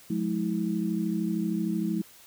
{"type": "tone cluster", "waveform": "sine", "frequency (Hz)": [179.5, 212.6, 323.5], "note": ["F3", "G#3", "E4"], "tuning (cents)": [48, 41, -32], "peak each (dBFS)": [-30, -29, -31], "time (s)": [0.1, 2.02], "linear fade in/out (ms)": 5, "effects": ["white hiss -53 dBFS RMS until 2.26 s"]}